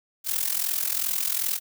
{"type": "noise with amplitude modulation", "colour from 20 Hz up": "blue", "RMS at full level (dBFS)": -23, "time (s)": [0.24, 1.6], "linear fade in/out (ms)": 50, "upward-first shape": "sine", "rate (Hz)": 42.6, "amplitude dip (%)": 80, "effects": []}